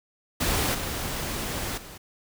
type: noise with level steps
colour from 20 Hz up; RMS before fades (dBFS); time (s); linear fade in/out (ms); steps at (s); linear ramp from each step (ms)
pink; -25 / -31 / -43; 0.4-1.98; 10; 0.74 / 1.77; 10
effects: none